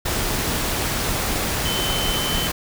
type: tone in noise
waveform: sine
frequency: 3058 Hz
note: G7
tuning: 44 cents flat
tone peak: -25 dBFS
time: 1.65-2.48 s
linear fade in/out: 10 ms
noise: pink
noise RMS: -23 dBFS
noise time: 0.05-2.52 s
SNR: -5 dB
effects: none